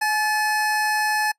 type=tone pair together; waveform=square; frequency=848.2 / 1740 Hz; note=G#5 / A6; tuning=+36 / -20 cents; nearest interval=octave; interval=1244 cents; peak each=-23 dBFS; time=0.01-1.32 s; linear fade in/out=10 ms; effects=noise-tail reverb RT60 0.1 s tail -24 dB re dry + resampled to 32000 Hz